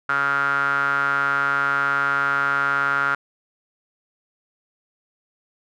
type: tone with band-pass filter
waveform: sawtooth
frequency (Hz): 139.9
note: C#3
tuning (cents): +16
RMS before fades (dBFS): -21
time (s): 0.09-3.15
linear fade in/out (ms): 5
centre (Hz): 1400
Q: 9.8
effects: none